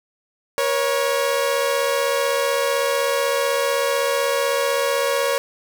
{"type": "tone pair together", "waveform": "sawtooth", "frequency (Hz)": [477.1, 553], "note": ["A#4", "C#5"], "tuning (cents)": [40, -4], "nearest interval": "minor third", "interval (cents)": 256, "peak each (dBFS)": [-19, -16], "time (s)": [0.58, 5.38], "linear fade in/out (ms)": 0, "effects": []}